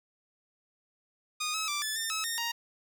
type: tone with pitch steps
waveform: 10% pulse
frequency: 1232 / 1288 / 1174 / 1736 / 1802 / 1292 / 1839 / 935 Hz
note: D#6 / E6 / D6 / A6 / A6 / E6 / A#6 / A#5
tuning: -17 / -41 / -1 / -24 / +41 / -35 / -24 / +5 cents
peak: -22 dBFS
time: 1.4-2.52 s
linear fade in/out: 10 ms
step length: 140 ms
effects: none